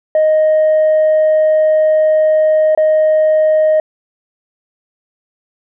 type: tone with dropouts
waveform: sine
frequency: 622.3 Hz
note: D#5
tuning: in tune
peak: -6 dBFS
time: 0.15-3.8 s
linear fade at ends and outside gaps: 2 ms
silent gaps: 2.75-2.775 s
effects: tanh soft clip ceiling -6 dBFS